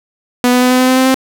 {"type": "tone with pitch steps", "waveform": "sawtooth", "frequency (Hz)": [246.9, 249, 251.2, 253.4, 255.6, 257.8, 260.1, 262.3], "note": ["B3", "B3", "B3", "B3", "C4", "C4", "C4", "C4"], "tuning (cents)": [0, 14, 30, 45, -40, -26, -10, 4], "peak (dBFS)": -4, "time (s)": [0.44, 1.144], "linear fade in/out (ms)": 0, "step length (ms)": 88, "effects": []}